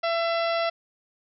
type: harmonic tone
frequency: 671 Hz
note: E5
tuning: 31 cents sharp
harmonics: 1 / 2 / 3 / 4 / 5 / 6 / 7 / 8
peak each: -24 / -30 / -34 / -36 / -38 / -40 / -41 / -42 dBFS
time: 0.03-0.7 s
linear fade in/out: 10 ms
effects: none

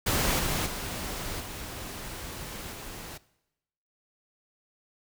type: noise with level steps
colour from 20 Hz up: pink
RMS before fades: -26 / -29 / -35 / -39 / -41 dBFS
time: 0.06-3.18 s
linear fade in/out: 10 ms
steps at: 0.39 / 0.66 / 1.4 / 2.72 s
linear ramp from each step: 5 ms
effects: noise-tail reverb RT60 0.9 s tail -20 dB re dry

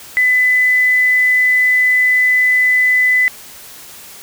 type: tone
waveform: sine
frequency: 2004 Hz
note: B6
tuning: 25 cents sharp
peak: -9 dBFS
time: 0.17-3.28 s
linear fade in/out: 0 ms
effects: white hiss -36 dBFS RMS until 4.22 s

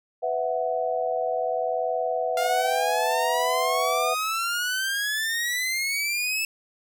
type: chord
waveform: sine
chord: B suspended fourth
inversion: none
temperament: equal with one note detuned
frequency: 498.8 / 659.3 / 740 Hz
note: B4 / E5 / F#5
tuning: +17 / 0 / 0 cents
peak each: -28 / -27 / -28 dBFS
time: 0.22-4.15 s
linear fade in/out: 20 ms
type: exponential sweep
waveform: sawtooth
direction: up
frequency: 696 to 2637 Hz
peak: -21 dBFS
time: 2.37-6.45 s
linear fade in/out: 2 ms
effects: none

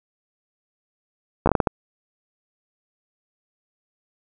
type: slowing click train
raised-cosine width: 1 ms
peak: -3 dBFS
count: 7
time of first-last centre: 1.46-1.672 s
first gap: 13 ms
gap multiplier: 1.4
effects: none

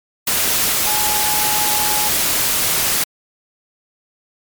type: tone in noise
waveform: sine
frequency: 844 Hz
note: G#5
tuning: 28 cents sharp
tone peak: -22 dBFS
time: 0.86-2.09 s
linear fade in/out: 5 ms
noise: white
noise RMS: -17 dBFS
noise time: 0.27-3.04 s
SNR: -8 dB
effects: MP3 96 kbps

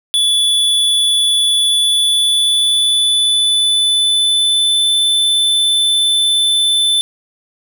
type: tone with pitch glide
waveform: square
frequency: 3445 to 3523 Hz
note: A7 to A7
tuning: -37 to +1 cents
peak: -11 dBFS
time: 0.14-7.01 s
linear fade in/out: 0 ms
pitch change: +38 cents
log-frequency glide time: 1.58-4.9 s
effects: none

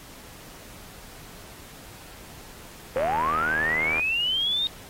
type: linear sweep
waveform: sine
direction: up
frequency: 493.9 to 3729 Hz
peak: -22 dBFS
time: 2.96-4.67 s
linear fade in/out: 0 ms
type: click train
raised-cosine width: 0.5 ms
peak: -16 dBFS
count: 82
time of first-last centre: 2.97-3.995 s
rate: 79 Hz
effects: pink hiss -46 dBFS RMS until 4.89 s + AAC 48 kbps

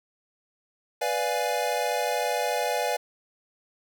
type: chord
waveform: square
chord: B diminished seventh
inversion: none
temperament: equal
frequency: 493.9 / 587.3 / 698.5 / 830.6 Hz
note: B4 / D5 / F5 / Ab5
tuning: 0 / 0 / 0 / 0 cents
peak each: -31 dBFS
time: 1.01-2.97 s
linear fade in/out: 10 ms
effects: none

